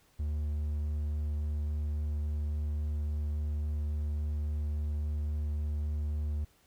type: tone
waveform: triangle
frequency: 74.7 Hz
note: D2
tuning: 30 cents sharp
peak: -28 dBFS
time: 0.19-6.45 s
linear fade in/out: 10 ms
effects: pink hiss -66 dBFS RMS until 6.66 s